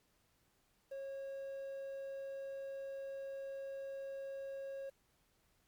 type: tone with quantisation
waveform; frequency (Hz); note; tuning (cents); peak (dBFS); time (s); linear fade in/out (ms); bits
triangle; 545; C#5; -29; -40; 0.91-4.9; 10; 11
effects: pink hiss -75 dBFS RMS until 5.67 s + MP3 96 kbps